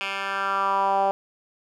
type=tone with band-pass filter sweep; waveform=10% pulse; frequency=196 Hz; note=G3; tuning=in tune; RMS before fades=-24 dBFS; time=0.01-1.11 s; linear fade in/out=0 ms; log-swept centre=2400 to 700 Hz; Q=3.4; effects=none